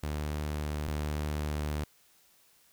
sawtooth tone pair in turn, 74.9 / 74.9 Hz, D2 / D2, +35 / +35 cents, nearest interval unison, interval 0 cents, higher neither, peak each -28 / -27 dBFS, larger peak second, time 0.03-0.88 / 0.88-1.84 s, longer second, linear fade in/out 5 ms, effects white hiss -64 dBFS RMS until 2.72 s

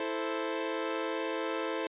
sawtooth chord, A minor, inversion second, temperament equal, 329.6 / 440 / 523.3 Hz, E4 / A4 / C5, 0 / 0 / 0 cents, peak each -32 dBFS, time 0-1.87 s, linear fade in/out 2 ms, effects resampled to 8000 Hz

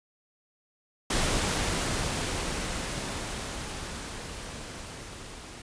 pink noise with level ramp, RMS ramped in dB -26 to -44 dBFS, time 1.1-5.62 s, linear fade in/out 5 ms, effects resampled to 22050 Hz

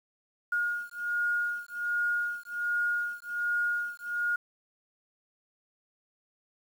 sine beating tone pair, 1429 / 1430.3 Hz, F6 / F6, +39 / +41 cents, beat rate 1.3 Hz, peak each -31 dBFS, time 0.52-4.36 s, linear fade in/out 5 ms, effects 9-bit

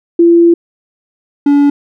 sine / triangle tone pair in turn, 340 / 285.9 Hz, F4 / D4, -46 / -46 cents, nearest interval minor third, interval 300 cents, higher first, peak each -3 dBFS, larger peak neither, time 0.19-0.54 / 1.46-1.7 s, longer first, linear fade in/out 5 ms, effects none

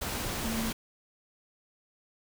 sine tone in noise, 224.8 Hz, A3, 37 cents sharp, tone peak -32 dBFS, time 0.44-0.71 s, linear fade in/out 10 ms, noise pink, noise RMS -34 dBFS, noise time 0.01-0.73 s, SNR -1 dB, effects none

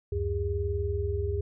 sine tone cluster, 73.2 / 93.6 / 406.1 Hz, D2 / F#2 / G#4, -5 / +20 / -39 cents, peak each -31 dBFS, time 0.12-1.41 s, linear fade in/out 5 ms, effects none

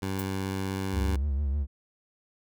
15% pulse tone, 96 Hz, G2, 36 cents flat, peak -23 dBFS, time 0.02-1.16 s, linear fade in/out 5 ms
violet noise with exponential decay, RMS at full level -32 dBFS, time 0.19-0.27 s, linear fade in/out 2 ms, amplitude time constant 17 ms
triangle tone with vibrato, 70.5 Hz, C#2, 30 cents sharp, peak -23 dBFS, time 0.92-1.67 s, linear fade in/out 50 ms, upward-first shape sine, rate 6.5 Hz, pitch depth 86 cents each way
effects none

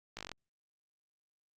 slowing click train, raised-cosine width 0.2 ms, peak -24 dBFS, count 8, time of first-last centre 0.17-0.317 s, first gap 18 ms, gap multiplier 1.05, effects Opus 48 kbps

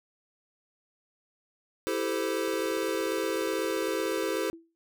square chord, A minor seventh, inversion second, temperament equal with one note detuned, 329.6 / 392 / 440 / 516 Hz, E4 / G4 / A4 / C5, 0 / 0 / 0 / -24 cents, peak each -34 dBFS, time 1.87-4.5 s, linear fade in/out 0 ms
click train, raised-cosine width 1 ms, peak -38 dBFS, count 33, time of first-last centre 2.48-4.351 s, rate 17.1 Hz
sine tone with exponential decay, 331 Hz, E4, 7 cents sharp, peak -39 dBFS, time 4.53-4.75 s, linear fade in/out 0 ms, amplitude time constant 46 ms
effects none

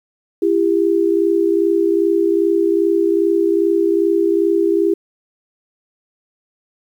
sine tone pair together, 336 / 398.5 Hz, E4 / G4, +33 / +28 cents, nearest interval minor third, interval 295 cents, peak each -15 dBFS, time 0.42-4.94 s, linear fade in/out 5 ms, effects 8-bit

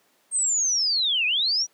sine linear two-way sweep, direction down then up, 8540 to 2415 to 5930 Hz, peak -20 dBFS, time 0.31-1.67 s, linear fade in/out 50 ms, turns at 1.26 s, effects pink hiss -63 dBFS RMS until 1.73 s + high-pass 300 Hz 12 dB/octave

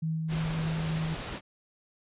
sine tone with tremolo, 160 Hz, D#3, 49 cents sharp, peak -27 dBFS, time 0.02-1.15 s, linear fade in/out 10 ms, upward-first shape sine, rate 3.5 Hz, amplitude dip 25%
pink noise, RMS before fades -37 dBFS, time 0.28-1.41 s, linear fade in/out 50 ms
effects resampled to 8000 Hz

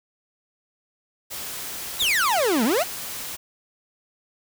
white noise, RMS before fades -33 dBFS, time 1.3-3.37 s, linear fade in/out 20 ms
40% pulse exponential two-way sweep, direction down then up, 4041 to 207.2 to 796 Hz, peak -18 dBFS, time 1.99-2.84 s, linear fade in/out 20 ms, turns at 2.64 s
pink noise with exponential decay, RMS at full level -34 dBFS, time 2.02-2.22 s, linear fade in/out 1 ms, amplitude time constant 43 ms
effects none

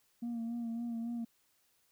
sine tone with vibrato, 233.1 Hz, A#3, in tune, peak -33 dBFS, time 0.22-1.25 s, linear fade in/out 10 ms, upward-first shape sine, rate 3.6 Hz, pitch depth 35 cents each way, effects tanh soft clip ceiling -34 dBFS + white hiss -73 dBFS RMS until 1.91 s

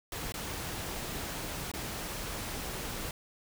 pink noise with dropouts, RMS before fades -38 dBFS, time 0.12-3.11 s, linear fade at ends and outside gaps 2 ms, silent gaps 0.322-0.34 / 1.716-1.737 s, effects none

